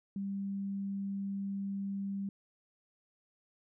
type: tone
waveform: sine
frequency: 197.4 Hz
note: G3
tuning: 12 cents sharp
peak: -34 dBFS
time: 0.16-2.29 s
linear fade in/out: 2 ms
effects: none